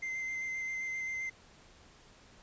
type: tone with vibrato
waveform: triangle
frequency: 2077 Hz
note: C7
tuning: 13 cents flat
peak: -33 dBFS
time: 0.02-1.3 s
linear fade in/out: 10 ms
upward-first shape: square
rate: 7.6 Hz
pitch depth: 11 cents each way
effects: pink hiss -59 dBFS RMS until 2.42 s + resampled to 16000 Hz